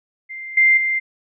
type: tone with level steps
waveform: sine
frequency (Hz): 2093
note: C7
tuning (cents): 0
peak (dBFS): -29 / -10 / -17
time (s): 0.29-1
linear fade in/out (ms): 20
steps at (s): 0.57 / 0.77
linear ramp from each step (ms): 5
effects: none

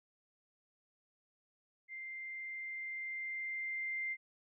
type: tone with level ramp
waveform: sine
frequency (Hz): 2093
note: C7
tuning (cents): 0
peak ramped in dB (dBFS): -43 to -35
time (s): 1.88-4.17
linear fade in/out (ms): 50
effects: none

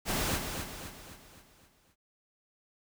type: noise with echo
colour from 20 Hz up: pink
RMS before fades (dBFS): -31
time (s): 0.05-0.4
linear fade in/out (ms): 50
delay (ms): 260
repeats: 6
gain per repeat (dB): -6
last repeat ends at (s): 1.96
effects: none

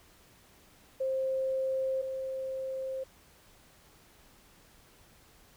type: tone pair in turn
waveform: sine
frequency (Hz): 528 / 528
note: C5 / C5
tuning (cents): +16 / +16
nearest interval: unison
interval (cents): 0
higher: neither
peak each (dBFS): -28 / -33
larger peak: first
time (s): 1-2.02 / 2.02-3.04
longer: neither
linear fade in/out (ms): 10
effects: pink hiss -60 dBFS RMS until 5.56 s

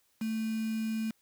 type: tone with quantisation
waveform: sine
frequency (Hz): 221.3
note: A3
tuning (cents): +10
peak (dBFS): -30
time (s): 0.21-1.11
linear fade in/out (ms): 5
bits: 7
effects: white hiss -71 dBFS RMS until 1.21 s

